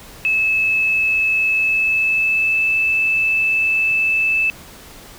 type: tone with pitch glide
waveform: sine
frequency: 2602 to 2628 Hz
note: E7 to E7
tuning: -23 to -6 cents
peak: -14 dBFS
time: 0.25-4.5 s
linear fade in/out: 0 ms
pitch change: +17 cents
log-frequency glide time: 1.5-2.68 s
effects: pink hiss -40 dBFS RMS until 5.18 s